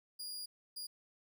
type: tone bursts at uneven times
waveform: sawtooth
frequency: 4851 Hz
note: D#8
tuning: 45 cents flat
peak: -39 dBFS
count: 2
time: 0.19-0.46 / 0.76-0.87 s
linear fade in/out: 10 ms
effects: none